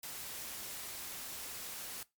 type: noise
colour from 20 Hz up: white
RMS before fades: -44 dBFS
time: 0.03-2.03 s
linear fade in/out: 2 ms
effects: noise-tail reverb RT60 0.2 s tail -20 dB re dry + MP3 96 kbps